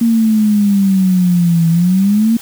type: exponential two-way sweep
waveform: sine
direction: down then up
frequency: 233.1 to 163.7 to 233.1 Hz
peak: -8 dBFS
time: 0.01-2.37 s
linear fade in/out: 5 ms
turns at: 1.69 s
effects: white hiss -34 dBFS RMS until 2.41 s